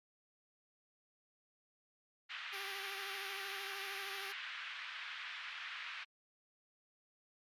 pink band-pass noise, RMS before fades -46 dBFS, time 2.29-6.05 s, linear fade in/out 20 ms, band 1400 to 3400 Hz, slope 24 dB/octave
5% pulse tone with vibrato, 393.2 Hz, G4, 5 cents sharp, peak -33 dBFS, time 2.52-4.33 s, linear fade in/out 20 ms, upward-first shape sine, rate 13 Hz, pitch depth 38 cents each way
effects MP3 96 kbps

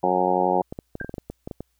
harmonic tone, 91.5 Hz, F#2, 19 cents flat, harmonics 2 / 3 / 4 / 5 / 6 / 7 / 8 / 9 / 10, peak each -30 / -32 / -26 / -29 / -26 / -34 / -25 / -24 / -29 dBFS, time 0.03-0.62 s, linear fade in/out 5 ms
clicks, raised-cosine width 2 ms, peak -19 dBFS, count 12, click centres 0.725 / 0.789 / 0.954 / 1.013 / 1.046 / 1.094 / 1.141 / 1.182 / 1.3 / 1.475 / 1.512 / 1.606 s
sine tone with exponential decay, 1586 Hz, G6, 20 cents sharp, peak -27 dBFS, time 1-1.12 s, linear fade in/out 5 ms, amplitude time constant 24 ms
effects added 60 Hz sine -70 dBFS peak until 1.79 s + white hiss -72 dBFS RMS until 1.79 s

